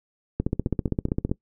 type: two click trains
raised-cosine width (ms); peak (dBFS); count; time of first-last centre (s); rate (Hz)
3; -22 / -10; 4 / 15; 0.67-1.294 / 0.4-1.315; 4.81 / 15.3
effects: noise-tail reverb RT60 0.1 s tail -22 dB re dry